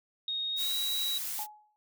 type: tone with pitch glide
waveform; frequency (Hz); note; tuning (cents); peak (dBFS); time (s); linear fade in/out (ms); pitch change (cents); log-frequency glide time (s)
sine; 3729 to 3874; A#7 to B7; 0 to -34; -30; 0.28-1.18; 2; +66; 0.51-0.77
type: noise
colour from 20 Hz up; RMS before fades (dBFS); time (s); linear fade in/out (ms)
blue; -36; 0.56-1.47; 50
type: tone with exponential decay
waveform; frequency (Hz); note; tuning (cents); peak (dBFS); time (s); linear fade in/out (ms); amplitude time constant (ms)
sine; 845; G#5; +30; -35; 1.39-1.76; 0; 80
effects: noise-tail reverb RT60 0.1 s tail -24 dB re dry